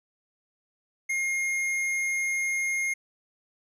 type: tone with hard clipping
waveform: sine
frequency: 2136 Hz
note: C7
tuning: 35 cents sharp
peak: -27 dBFS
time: 1.09-2.94 s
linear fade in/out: 10 ms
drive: 10 dB
effects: none